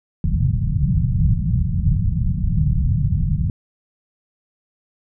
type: low-pass noise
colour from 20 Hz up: white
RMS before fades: -18 dBFS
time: 0.24-3.5 s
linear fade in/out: 2 ms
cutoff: 170 Hz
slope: 48 dB/octave
effects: none